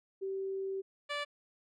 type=tone pair in turn; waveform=sine / 10% pulse; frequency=386.5 / 581.9 Hz; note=G4 / D5; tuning=-24 / -16 cents; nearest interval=perfect fifth; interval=708 cents; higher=second; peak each=-34 / -26 dBFS; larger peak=second; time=0.21-0.82 / 1.09-1.25 s; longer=first; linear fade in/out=20 ms; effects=low-pass 5000 Hz 12 dB/octave